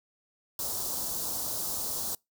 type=band-stop noise; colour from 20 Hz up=white; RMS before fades=-33 dBFS; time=0.59-2.15 s; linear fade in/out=2 ms; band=1100 to 4400 Hz; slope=24 dB/octave; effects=noise-tail reverb RT60 0.2 s tail -26 dB re dry